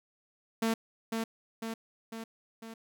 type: tone with echo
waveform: sawtooth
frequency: 225.7 Hz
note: A3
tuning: 44 cents sharp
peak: -23 dBFS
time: 0.62-0.74 s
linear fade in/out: 5 ms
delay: 500 ms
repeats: 4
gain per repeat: -4 dB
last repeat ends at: 2.74 s
effects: none